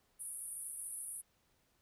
white band-pass noise, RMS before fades -45 dBFS, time 0.19-1.22 s, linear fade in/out 20 ms, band 9300 to 11000 Hz, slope 96 dB/octave, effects pink hiss -75 dBFS RMS until 1.81 s

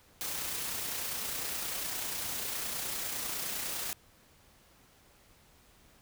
white noise with amplitude modulation, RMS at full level -35 dBFS, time 0.21-3.93 s, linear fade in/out 0 ms, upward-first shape sine, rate 29.9 Hz, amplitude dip 30%, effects pink hiss -62 dBFS RMS until 6.01 s

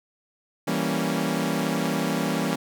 sawtooth chord, E diminished seventh, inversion none, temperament equal, 164.81 / 196 / 233.1 / 277.2 Hz, E3 / G3 / Bb3 / Db4, 0 / 0 / 0 / 0 cents, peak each -25 dBFS, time 0.67-2.56 s, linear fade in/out 10 ms, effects none

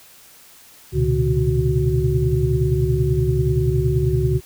sine tone cluster, 69.6 / 118.5 / 129 / 146.7 / 370.4 Hz, C#2 / A#2 / C3 / D3 / F#4, +8 / +29 / -24 / -2 / +2 cents, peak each -22 dBFS, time 0.92-4.41 s, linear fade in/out 50 ms, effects white hiss -47 dBFS RMS until 4.45 s

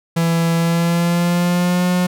45% pulse tone with pitch glide, 166.7 to 179.7 Hz, E3 to F3, +20 to +50 cents, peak -14 dBFS, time 0.16-2.07 s, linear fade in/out 10 ms, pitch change +130 cents, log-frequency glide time 0.56-1.88 s, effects none

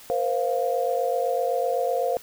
sine chord, Bb suspended second, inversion none, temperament equal with one note detuned, 475.4 / 523.3 / 698.5 Hz, Bb4 / C5 / F5, +34 / 0 / 0 cents, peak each -27 / -25 / -26 dBFS, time 0.1-2.17 s, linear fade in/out 0 ms, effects white hiss -47 dBFS RMS until 2.22 s

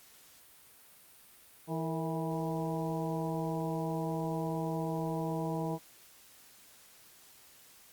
harmonic tone with a mistuned harmonic, 162.8 Hz, E3, 21 cents flat, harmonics 1 / 2 / 3 / 4 / 5 / 6, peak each -35 / -38 / -40 / -41 / -42 / -43 dBFS, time 1.67-5.79 s, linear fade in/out 50 ms, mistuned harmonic 3, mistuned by -75 cents, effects white hiss -58 dBFS RMS until 7.92 s + Opus 48 kbps

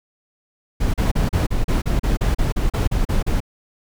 brown noise bursts, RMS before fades -18 dBFS, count 15, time 0.8-3.404 s, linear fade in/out 10 ms, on 140 ms, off 36 ms, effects none

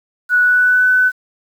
sine tone with pitch glide, 1472 to 1503.8 Hz, F#6 to F#6, -9 to +28 cents, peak -9 dBFS, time 0.29-1.12 s, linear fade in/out 50 ms, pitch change +37 cents, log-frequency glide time 0.41-0.89 s, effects 7-bit

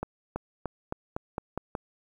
accelerating click train, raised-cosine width 1 ms, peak -17 dBFS, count 8, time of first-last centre 0.03-1.752 s, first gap 330 ms, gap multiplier 0.9, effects 9-bit

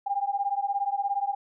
sine beating tone pair, 793 / 810 Hz, G5 / G#5, +20 / -43 cents, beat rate 17 Hz, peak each -28 / -28 dBFS, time 0.06-1.35 s, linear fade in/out 10 ms, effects none

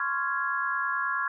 sine chord, Db major seventh, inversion third, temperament just, 1039.4 / 1108.7 / 1385.9 / 1663.1 Hz, C6 / Db6 / F6 / Ab6, -12 / 0 / -14 / +2 cents, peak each -34 / -32 / -31 / -30 dBFS, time 0-1.28 s, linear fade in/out 2 ms, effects none

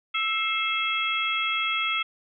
harmonic tone with a mistuned harmonic, 659.3 Hz, E5, in tune, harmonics 2 / 3 / 4 / 5, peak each -29 / -29 / -29 / -29 dBFS, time 0.14-2.03 s, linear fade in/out 10 ms, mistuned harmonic 3, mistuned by +130 cents, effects none

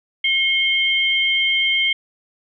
sine tone pair together, 2159 / 3146 Hz, C#7 / G7, -46 / +6 cents, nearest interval perfect fifth, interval 652 cents, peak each -18 dBFS, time 0.24-1.93 s, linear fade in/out 5 ms, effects none

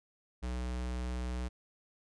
square tone, 61.74 Hz, B1, in tune, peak -35 dBFS, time 0.42-1.49 s, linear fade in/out 20 ms, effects resampled to 22050 Hz

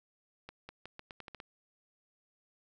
accelerating click train, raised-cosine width 0.3 ms, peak -29 dBFS, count 9, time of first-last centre 0.49-1.401 s, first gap 200 ms, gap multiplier 0.83, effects none

